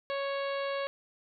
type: harmonic tone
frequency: 554.4 Hz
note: C#5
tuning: in tune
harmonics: 1 / 2 / 3 / 4 / 5 / 6 / 7 / 8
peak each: -32 / -38 / -42 / -44 / -46 / -48 / -49 / -50 dBFS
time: 0.1-0.87 s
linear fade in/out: 0 ms
effects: none